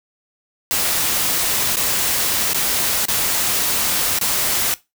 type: noise with dropouts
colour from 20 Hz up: white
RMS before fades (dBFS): -19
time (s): 0.71-4.74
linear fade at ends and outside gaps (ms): 0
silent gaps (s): 1.757-1.769 / 2.533-2.545 / 3.054-3.084 / 4.187-4.212
effects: noise-tail reverb RT60 0.2 s tail -18 dB re dry